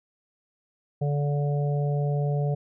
harmonic tone, 144.6 Hz, D3, 27 cents flat, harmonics 1 / 3 / 4 / 5, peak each -23 / -33 / -35 / -37 dBFS, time 1.01-2.55 s, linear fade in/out 10 ms, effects none

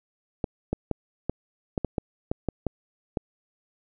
clicks, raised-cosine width 2 ms, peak -12 dBFS, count 11, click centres 0.442 / 0.73 / 0.913 / 1.296 / 1.778 / 1.847 / 1.982 / 2.315 / 2.487 / 2.667 / 3.172 s, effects none

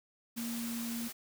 sine tone in noise, 233.1 Hz, A#3, in tune, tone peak -36 dBFS, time 0.36-1.09 s, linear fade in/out 20 ms, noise white, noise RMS -43 dBFS, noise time 0.36-1.13 s, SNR +4 dB, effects none

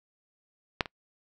clicks, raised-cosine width 0.3 ms, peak -8 / -22 dBFS, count 2, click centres 0.808 / 0.858 s, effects noise-tail reverb RT60 0.1 s tail -25 dB re dry

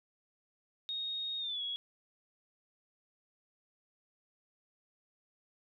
sine tone with pitch glide, 3729 to 3341 Hz, A#7 to G#7, 0 to +10 cents, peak -35 dBFS, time 0.89-1.76 s, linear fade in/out 0 ms, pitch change -190 cents, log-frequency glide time 1.39-1.62 s, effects none

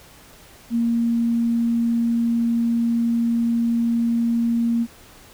sine tone, 233.1 Hz, A#3, in tune, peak -17 dBFS, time 0.7-4.87 s, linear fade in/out 50 ms, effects pink hiss -47 dBFS RMS until 5.33 s

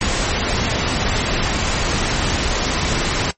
pink noise, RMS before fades -19 dBFS, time 0.01-3.31 s, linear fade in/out 2 ms, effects noise-tail reverb RT60 0.1 s tail -18 dB re dry + MP3 32 kbps

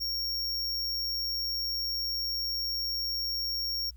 square tone, 5530 Hz, F8, 18 cents flat, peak -30 dBFS, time 0-3.91 s, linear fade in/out 20 ms, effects added 60 Hz sine -46 dBFS peak until 3.96 s + white hiss -73 dBFS RMS until 3.96 s

